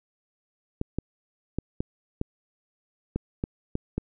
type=clicks; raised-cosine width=3 ms; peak=-14 dBFS; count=9; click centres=0.814 / 0.986 / 1.586 / 1.805 / 2.214 / 3.16 / 3.439 / 3.754 / 3.98 s; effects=none